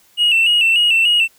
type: tone with vibrato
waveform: triangle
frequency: 2783 Hz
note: F7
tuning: 7 cents flat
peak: -8 dBFS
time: 0.17-1.28 s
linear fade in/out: 50 ms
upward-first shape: square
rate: 3.4 Hz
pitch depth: 62 cents each way
effects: tanh soft clip ceiling -6 dBFS + white hiss -53 dBFS RMS until 1.38 s